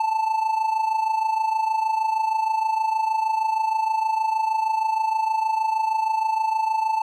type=tone with amplitude modulation; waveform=triangle; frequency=880 Hz; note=A5; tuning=in tune; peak=-15 dBFS; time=0-7.02 s; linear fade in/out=5 ms; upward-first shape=sine; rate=26.4 Hz; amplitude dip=65%; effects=none